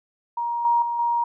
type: tone with level steps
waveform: sine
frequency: 944 Hz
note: A#5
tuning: 22 cents sharp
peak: -23 / -16 / -23 / -19 dBFS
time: 0.37-1.24 s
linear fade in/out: 5 ms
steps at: 0.65 / 0.82 / 0.99 s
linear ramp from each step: 2 ms
effects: none